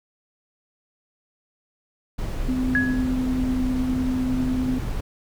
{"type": "noise", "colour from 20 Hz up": "brown", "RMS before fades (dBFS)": -28, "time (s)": [2.18, 5.01], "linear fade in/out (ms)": 10}
{"type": "tone with tremolo", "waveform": "sine", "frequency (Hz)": 255.4, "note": "C4", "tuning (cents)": -42, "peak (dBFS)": -20, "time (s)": [2.48, 4.79], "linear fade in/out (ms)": 10, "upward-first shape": "triangle", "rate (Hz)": 10, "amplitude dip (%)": 30}
{"type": "tone with exponential decay", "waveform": "sine", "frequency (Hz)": 1678, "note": "G#6", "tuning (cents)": 17, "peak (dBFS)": -16, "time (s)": [2.75, 3.13], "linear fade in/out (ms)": 1, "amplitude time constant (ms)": 82}
{"effects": []}